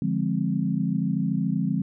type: chord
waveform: sine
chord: D half-diminished seventh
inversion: none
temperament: equal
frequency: 146.83 / 174.61 / 207.7 / 261.6 Hz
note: D3 / F3 / Ab3 / C4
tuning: 0 / 0 / 0 / 0 cents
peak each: -29 / -26 / -27 / -29 dBFS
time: 0.02-1.82 s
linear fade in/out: 2 ms
effects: none